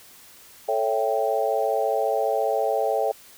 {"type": "chord", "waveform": "sine", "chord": "A dominant seventh", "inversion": "none", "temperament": "equal", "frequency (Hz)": [440, 554.4, 659.3, 784], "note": ["A4", "C#5", "E5", "G5"], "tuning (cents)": [0, 0, 0, 0], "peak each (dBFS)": -26, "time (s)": [0.68, 3.12], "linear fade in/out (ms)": 10, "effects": ["white hiss -49 dBFS RMS until 3.37 s"]}